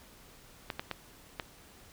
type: clicks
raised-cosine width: 0.3 ms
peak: -18 dBFS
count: 4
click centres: 0.702 / 0.795 / 0.913 / 1.398 s
effects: pink hiss -56 dBFS RMS until 1.92 s